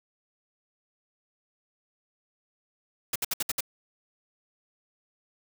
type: noise bursts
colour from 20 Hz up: white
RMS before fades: -28 dBFS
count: 6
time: 3.13-3.607 s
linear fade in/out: 5 ms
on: 27 ms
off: 63 ms
effects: none